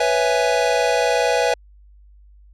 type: chord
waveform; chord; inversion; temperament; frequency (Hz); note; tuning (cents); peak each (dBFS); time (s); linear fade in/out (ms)
square; C# minor seventh; third; equal; 493.9 / 554.4 / 659.3 / 830.6; B4 / C#5 / E5 / G#5; 0 / 0 / 0 / 0; -21 / -24 / -22 / -23; 0-1.54; 5
effects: added 50 Hz sine -45 dBFS peak until 2.53 s + low-pass 7000 Hz 12 dB/octave